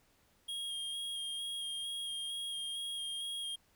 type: tone with vibrato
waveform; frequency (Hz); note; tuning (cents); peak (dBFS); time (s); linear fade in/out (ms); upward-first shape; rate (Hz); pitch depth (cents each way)
square; 3250; G#7; -38; -38; 0.48-3.56; 10; square; 2.2; 14
effects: pink hiss -70 dBFS RMS until 3.75 s